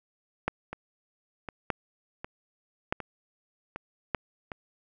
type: two click trains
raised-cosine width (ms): 0.5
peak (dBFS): -21 / -11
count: 6 / 4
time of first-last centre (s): 0.73-4.518 / 0.48-4.147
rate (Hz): 1.32 / 0.818
effects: none